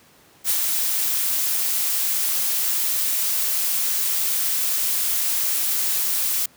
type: noise with ADSR envelope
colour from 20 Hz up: blue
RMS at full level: -19 dBFS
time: 0.44-6.46 s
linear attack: 56 ms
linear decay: 52 ms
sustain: -3 dB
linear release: 5 ms
effects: pink hiss -53 dBFS RMS until 6.56 s + high-pass 100 Hz 12 dB/octave